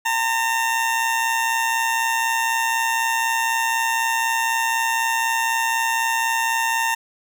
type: tone with amplitude modulation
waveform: 20% pulse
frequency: 910 Hz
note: A#5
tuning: 42 cents flat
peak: -12 dBFS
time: 0.05-6.95 s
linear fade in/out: 10 ms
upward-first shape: sine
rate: 124 Hz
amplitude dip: 45%
effects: none